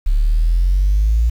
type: exponential sweep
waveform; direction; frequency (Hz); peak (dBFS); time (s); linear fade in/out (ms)
sine; up; 34.86 to 58.4; -10; 0.06-1.3; 10
effects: tanh soft clip ceiling -7 dBFS + 7-bit